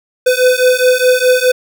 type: beating tone pair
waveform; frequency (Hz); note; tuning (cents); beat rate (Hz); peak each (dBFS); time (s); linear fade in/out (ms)
square; 502 / 506.8; B4 / B4; +28 / +45; 4.8; -12; 0.26-1.52; 10
effects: none